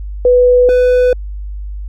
sine / triangle tone pair in turn, 495.2 / 498.6 Hz, B4 / B4, +5 / +16 cents, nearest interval unison, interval 11 cents, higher second, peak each -5 dBFS, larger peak neither, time 0.25-0.69 / 0.69-1.13 s, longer neither, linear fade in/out 2 ms, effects added 50 Hz sine -21 dBFS peak until 1.88 s

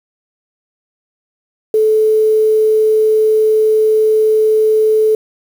sine tone with quantisation, 434.2 Hz, A4, 23 cents flat, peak -8 dBFS, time 1.74-5.15 s, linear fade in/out 2 ms, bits 6, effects none

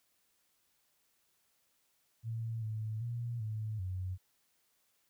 sine tone with pitch steps, 113.8 / 109.2 / 118.6 / 108.6 / 92.5 Hz, A#2 / A2 / A#2 / A2 / F#2, -41 / -13 / +30 / -22 / 0 cents, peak -35 dBFS, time 2.23-4.18 s, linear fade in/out 50 ms, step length 390 ms, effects white hiss -75 dBFS RMS until 5.09 s

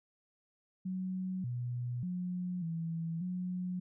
sine tone with pitch steps, 186 / 122.3 / 180.1 / 164.9 / 181.4 Hz, F#3 / B2 / F#3 / E3 / F#3, +9 / -16 / -46 / +1 / -34 cents, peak -34 dBFS, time 0.85-3.8 s, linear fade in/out 10 ms, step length 590 ms, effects none

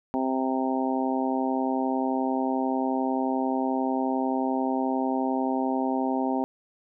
harmonic tone, 131.3 Hz, C3, 6 cents sharp, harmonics 2 / 3 / 4 / 5 / 6 / 7, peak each -26 / -33 / -35 / -33 / -31 / -33 dBFS, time 0.14-6.44 s, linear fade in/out 0 ms, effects none

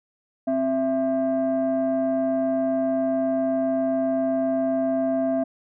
sine tone pair together, 263.5 / 664 Hz, C4 / E5, +12 / +12 cents, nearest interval octave + major third, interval 1600 cents, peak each -22 / -21 dBFS, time 0.47-5.44 s, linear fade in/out 10 ms, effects tanh soft clip ceiling -16 dBFS

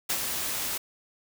white noise with ADSR envelope, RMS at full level -26 dBFS, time 0.09-0.78 s, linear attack 12 ms, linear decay 66 ms, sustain -5 dB, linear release 8 ms, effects none

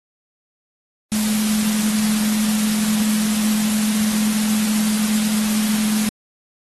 sine tone in noise, 214.1 Hz, A3, 47 cents flat, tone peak -17 dBFS, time 1.12-6.09 s, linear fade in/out 0 ms, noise white, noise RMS -25 dBFS, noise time 1.12-6.09 s, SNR +5 dB, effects AAC 32 kbps

